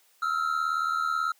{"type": "tone pair together", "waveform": "triangle", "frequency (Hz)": [1298, 1376.3], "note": ["E6", "F6"], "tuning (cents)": [-27, -26], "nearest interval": "minor second", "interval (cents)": 101, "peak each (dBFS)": -26, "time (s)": [0.22, 1.32], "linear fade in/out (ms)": 5, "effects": ["white hiss -63 dBFS RMS until 1.39 s", "high-pass 400 Hz 12 dB/octave"]}